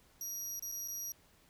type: tone with dropouts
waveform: 30% pulse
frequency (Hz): 5750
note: F8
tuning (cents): +50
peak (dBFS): -35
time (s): 0.21-1.12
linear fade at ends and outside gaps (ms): 1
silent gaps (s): 0.595-0.624 / 0.717-0.722 / 0.877-0.883
effects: pink hiss -66 dBFS RMS until 1.49 s